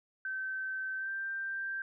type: tone with pitch glide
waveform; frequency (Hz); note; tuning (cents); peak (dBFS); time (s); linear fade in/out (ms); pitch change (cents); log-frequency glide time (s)
sine; 1542 to 1575.3; G6 to G6; -29 to +8; -34; 0.25-1.82; 2; +37; 0.97-1.11
effects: none